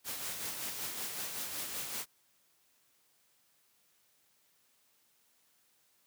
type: noise with tremolo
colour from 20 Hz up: white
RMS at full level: -38 dBFS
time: 0.04-2.06 s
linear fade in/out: 50 ms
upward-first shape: sine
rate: 5.3 Hz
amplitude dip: 40%
effects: white hiss -71 dBFS RMS until 6.06 s + high-pass 80 Hz 12 dB/octave